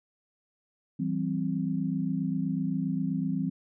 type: chord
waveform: sine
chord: C major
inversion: first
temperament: equal with one note detuned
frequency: 164.81 / 192.52 / 261.6 Hz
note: E3 / G3 / C4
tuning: 0 / -31 / 0 cents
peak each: -31 dBFS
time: 0.99-3.5 s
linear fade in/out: 10 ms
effects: none